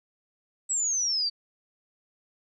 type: exponential sweep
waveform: sine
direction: down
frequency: 7902 to 4572 Hz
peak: -24 dBFS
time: 0.69-1.3 s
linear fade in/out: 20 ms
effects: none